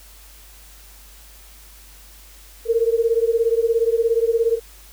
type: beating tone pair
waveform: sine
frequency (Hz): 452.3 / 469.3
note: A4 / A#4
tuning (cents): +48 / +12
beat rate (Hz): 17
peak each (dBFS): -18 / -19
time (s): 2.65-4.6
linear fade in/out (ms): 50
effects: added 50 Hz sine -45 dBFS peak until 4.92 s + white hiss -47 dBFS RMS until 4.92 s